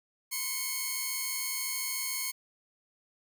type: tone pair together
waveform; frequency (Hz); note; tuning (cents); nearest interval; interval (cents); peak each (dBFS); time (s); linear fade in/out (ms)
5% pulse; 1039.7 / 2203; C6 / C#7; -11 / -11; octave + minor second; 1300; -28 / -22; 0.31-2.32; 20
effects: none